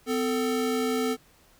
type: tone pair together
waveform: square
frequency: 254.3 / 443.5 Hz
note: C4 / A4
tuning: -49 / +14 cents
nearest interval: minor seventh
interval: 963 cents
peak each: -28 dBFS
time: 0.06-1.17 s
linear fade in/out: 50 ms
effects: pink hiss -59 dBFS RMS until 1.59 s